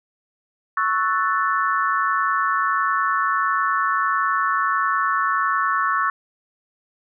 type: chord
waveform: sine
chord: F# minor seventh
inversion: second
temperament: equal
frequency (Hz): 1108.7 / 1318.5 / 1480 / 1760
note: C#6 / E6 / F#6 / A6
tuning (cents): 0 / 0 / 0 / 0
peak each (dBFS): -21 / -23 / -26 / -26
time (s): 0.77-6.1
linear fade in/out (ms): 2
effects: none